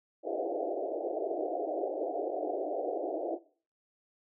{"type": "band-pass noise", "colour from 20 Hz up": "white", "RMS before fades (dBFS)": -34, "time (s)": [0.23, 3.39], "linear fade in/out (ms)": 50, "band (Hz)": [300, 740], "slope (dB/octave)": 96, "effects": ["noise-tail reverb RT60 0.4 s tail -17 dB re dry"]}